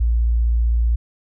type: tone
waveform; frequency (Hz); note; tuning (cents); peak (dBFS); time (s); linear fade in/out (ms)
sine; 57.8; A#1; -14; -14; 0-0.96; 10
effects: none